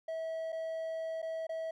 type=tone with dropouts; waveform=triangle; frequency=648 Hz; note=E5; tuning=30 cents flat; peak=-33 dBFS; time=0.08-1.71 s; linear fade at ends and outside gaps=5 ms; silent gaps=0.522-0.526 / 1.219-1.226 / 1.469-1.492 s; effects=none